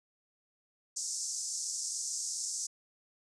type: band-pass noise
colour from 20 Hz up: pink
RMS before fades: -37 dBFS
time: 0.96-2.67 s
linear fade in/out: 10 ms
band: 5400 to 8500 Hz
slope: 48 dB/octave
effects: none

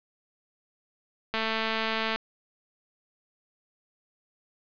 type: click train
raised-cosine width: 0.3 ms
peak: -13 dBFS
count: 183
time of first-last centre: 1.34-2.16 s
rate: 222 Hz
effects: resampled to 11025 Hz + 9-bit

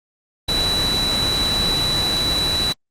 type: tone in noise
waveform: sine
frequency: 3951 Hz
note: B7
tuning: in tune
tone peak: -18 dBFS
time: 0.48-2.73 s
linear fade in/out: 10 ms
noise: pink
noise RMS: -23 dBFS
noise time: 0.48-2.73 s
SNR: +2 dB
effects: low-pass 11000 Hz 12 dB/octave + Opus 32 kbps

